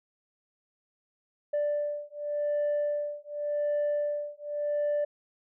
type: beating tone pair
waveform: sine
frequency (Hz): 587.3 / 588.18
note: D5 / D5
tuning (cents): 0 / +3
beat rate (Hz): 0.88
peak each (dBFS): -29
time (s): 1.53-5.05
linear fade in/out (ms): 10
effects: tanh soft clip ceiling -23 dBFS